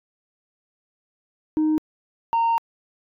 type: tone pair in turn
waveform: sine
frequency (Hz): 310 / 921.2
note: D#4 / A#5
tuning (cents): -6 / -21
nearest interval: octave + perfect fifth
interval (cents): 1885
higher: second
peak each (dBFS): -15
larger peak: neither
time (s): 1.57-1.78 / 2.33-2.58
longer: second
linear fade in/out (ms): 0
effects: tanh soft clip ceiling -16 dBFS